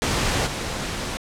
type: noise with level steps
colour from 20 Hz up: pink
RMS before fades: -22 / -28 dBFS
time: 0.02-1.17 s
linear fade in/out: 0 ms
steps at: 0.46 s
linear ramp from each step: 10 ms
effects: low-pass 8000 Hz 12 dB/octave